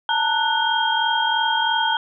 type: tone cluster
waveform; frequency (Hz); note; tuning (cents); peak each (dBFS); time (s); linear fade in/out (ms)
sine; 879 / 922 / 1480 / 3215; A5 / A#5 / F#6 / G7; -2 / -19 / 0 / +43; -23; 0.09-1.97; 2
effects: none